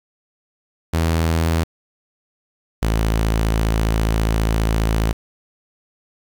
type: tone pair in turn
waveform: sawtooth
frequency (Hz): 81.9 / 54.8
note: E2 / A1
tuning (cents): -11 / -6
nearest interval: perfect fifth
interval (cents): 695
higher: first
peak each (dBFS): -12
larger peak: neither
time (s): 0.93-1.64 / 2.82-5.13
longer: second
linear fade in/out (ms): 10
effects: 8-bit